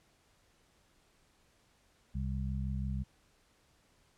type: harmonic tone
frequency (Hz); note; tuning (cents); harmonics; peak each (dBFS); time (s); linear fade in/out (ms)
66; C2; +16; 1 / 2 / 3; -35 / -38 / -40; 2.14-3.04; 20
effects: pink hiss -69 dBFS RMS until 4.17 s + low-pass 10000 Hz 12 dB/octave